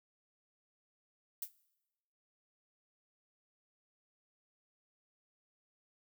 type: noise with exponential decay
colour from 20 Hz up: violet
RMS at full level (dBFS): -34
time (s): 1.42-1.52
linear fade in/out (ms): 5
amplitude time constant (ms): 20
effects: noise-tail reverb RT60 1.0 s tail -21 dB re dry